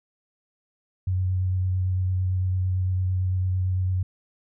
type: tone with vibrato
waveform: sine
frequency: 92.5 Hz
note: F#2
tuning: in tune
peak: -21 dBFS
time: 1.07-4.03 s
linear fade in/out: 5 ms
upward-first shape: sine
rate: 8.9 Hz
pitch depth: 15 cents each way
effects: none